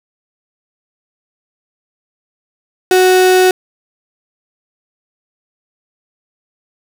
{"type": "tone", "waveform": "35% pulse", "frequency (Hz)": 370, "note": "F#4", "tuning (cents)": 0, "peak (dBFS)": -5, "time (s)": [2.91, 3.51], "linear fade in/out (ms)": 2, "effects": []}